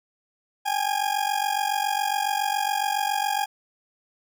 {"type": "ring-modulated tone", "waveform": "40% pulse", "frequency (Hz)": 817, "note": "G#5", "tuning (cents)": -29, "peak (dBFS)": -19, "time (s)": [0.65, 3.46], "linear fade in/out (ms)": 20, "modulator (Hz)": 23.6, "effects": []}